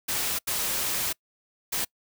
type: noise bursts at uneven times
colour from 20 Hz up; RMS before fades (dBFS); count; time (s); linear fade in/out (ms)
white; -28; 3; 0.08-0.39 / 0.47-1.13 / 1.72-1.85; 10
effects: noise-tail reverb RT60 0.1 s tail -26 dB re dry